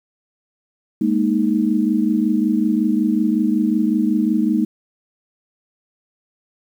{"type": "chord", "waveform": "sine", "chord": "Ab suspended second", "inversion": "none", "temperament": "equal", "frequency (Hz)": [207.7, 233.1, 311.1], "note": ["Ab3", "Bb3", "Eb4"], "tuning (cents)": [0, 0, 0], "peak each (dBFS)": -19, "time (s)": [1.01, 4.65], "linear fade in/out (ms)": 5, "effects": ["8-bit"]}